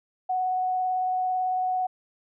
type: tone with vibrato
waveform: sine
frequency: 740 Hz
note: F#5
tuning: in tune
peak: -23 dBFS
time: 0.29-1.87 s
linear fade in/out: 10 ms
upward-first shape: sine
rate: 18 Hz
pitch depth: 10 cents each way
effects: none